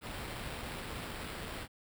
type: noise with sample-and-hold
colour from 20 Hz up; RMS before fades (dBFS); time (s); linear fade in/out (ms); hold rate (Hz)
pink; -42; 0.01-1.68; 50; 6300
effects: none